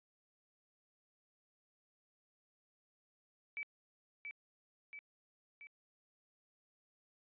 sine tone with echo, 2300 Hz, D7, 37 cents flat, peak -39 dBFS, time 3.57-3.63 s, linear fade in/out 0 ms, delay 680 ms, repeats 3, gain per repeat -4 dB, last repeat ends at 5.67 s, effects resampled to 8000 Hz

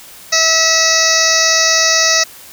harmonic tone, 648 Hz, E5, 30 cents flat, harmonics 1 / 2 / 3 / 4 / 6 / 7 / 8 / 9 / 10, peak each -20 / -21 / -16 / -22 / -20 / -19 / -16 / -16 / -19 dBFS, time 0.32-2.24 s, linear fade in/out 10 ms, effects white hiss -37 dBFS RMS until 2.52 s

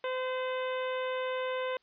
harmonic tone with a mistuned harmonic, 513 Hz, C5, 34 cents flat, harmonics 1 / 2 / 3 / 4 / 5 / 6 / 7, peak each -32 / -38 / -42 / -44 / -46 / -48 / -49 dBFS, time 0.04-1.77 s, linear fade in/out 2 ms, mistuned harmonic 6, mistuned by -33 cents, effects white hiss -70 dBFS RMS until 1.82 s + resampled to 11025 Hz

